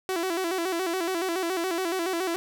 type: tone with vibrato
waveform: sawtooth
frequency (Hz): 355.4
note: F4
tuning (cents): +30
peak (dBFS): -22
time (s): 0.09-2.36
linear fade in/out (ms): 0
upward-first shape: square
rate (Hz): 7.1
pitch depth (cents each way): 100
effects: 10-bit